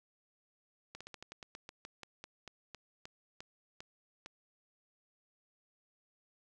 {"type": "slowing click train", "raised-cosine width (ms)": 0.2, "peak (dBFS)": -29, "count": 18, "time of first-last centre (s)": [0.95, 4.261], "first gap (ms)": 56, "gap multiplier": 1.14, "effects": []}